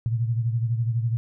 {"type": "beating tone pair", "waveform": "sine", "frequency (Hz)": [114.7, 126.7], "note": ["A#2", "B2"], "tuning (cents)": [-28, 45], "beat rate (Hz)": 12, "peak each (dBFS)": [-22, -29], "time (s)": [0.06, 1.17], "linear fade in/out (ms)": 0, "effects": []}